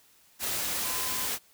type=tone in noise; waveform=sine; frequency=1021 Hz; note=C6; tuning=43 cents flat; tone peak=-40 dBFS; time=0.83-1.29 s; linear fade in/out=50 ms; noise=white; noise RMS=-31 dBFS; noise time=0.39-1.39 s; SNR=-12 dB; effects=white hiss -61 dBFS RMS until 1.53 s